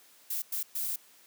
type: noise bursts at uneven times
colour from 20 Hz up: violet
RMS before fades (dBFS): -33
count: 3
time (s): 0.3-0.42 / 0.52-0.63 / 0.75-0.96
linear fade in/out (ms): 5
effects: white hiss -59 dBFS RMS until 1.26 s + high-pass 200 Hz 12 dB/octave